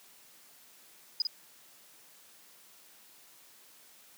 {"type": "tone with echo", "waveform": "sine", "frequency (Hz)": 4978, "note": "D#8", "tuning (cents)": 0, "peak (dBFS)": -25, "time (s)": [1.2, 1.22], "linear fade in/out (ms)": 2, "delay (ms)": 50, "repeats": 1, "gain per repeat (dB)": -4, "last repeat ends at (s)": 1.27, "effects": ["white hiss -58 dBFS RMS until 4.17 s", "high-pass 150 Hz 12 dB/octave"]}